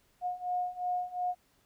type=beating tone pair; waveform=sine; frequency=719 / 721.8 Hz; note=F#5 / F#5; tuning=-50 / -43 cents; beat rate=2.8 Hz; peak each=-35 / -33 dBFS; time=0.21-1.35 s; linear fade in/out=50 ms; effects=pink hiss -69 dBFS RMS until 1.65 s